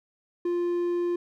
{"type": "tone", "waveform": "triangle", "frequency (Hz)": 349.2, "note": "F4", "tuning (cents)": 0, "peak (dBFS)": -22, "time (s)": [0.45, 1.16], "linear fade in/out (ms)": 5, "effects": []}